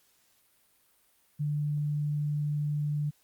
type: tone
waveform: sine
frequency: 147.9 Hz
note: D3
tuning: 13 cents sharp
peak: -27 dBFS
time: 1.39-3.11 s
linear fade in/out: 20 ms
effects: white hiss -67 dBFS RMS until 3.23 s + Opus 48 kbps